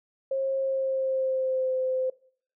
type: tone with pitch glide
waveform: sine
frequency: 537 to 517.2 Hz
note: C5 to C5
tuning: +45 to -20 cents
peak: -24 dBFS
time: 0.31-2.1 s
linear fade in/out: 5 ms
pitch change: -65 cents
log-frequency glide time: 0.58-1.73 s
effects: noise-tail reverb RT60 0.5 s tail -20 dB re dry